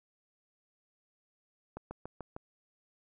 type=slowing click train; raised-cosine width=1 ms; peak=-27 dBFS; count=5; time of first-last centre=1.77-2.365 s; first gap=140 ms; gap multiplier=1.04; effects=none